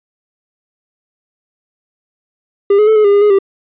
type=tone with pitch steps; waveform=triangle; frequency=400.7 / 422.9 / 437.5 / 426.2 / 403.4 / 406.1 / 417.2 / 392.4 Hz; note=G4 / G#4 / A4 / G#4 / G4 / G#4 / G#4 / G4; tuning=+38 / +31 / -10 / +45 / +50 / -39 / +8 / +2 cents; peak=-4 dBFS; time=2.7-3.388 s; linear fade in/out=5 ms; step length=86 ms; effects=resampled to 8000 Hz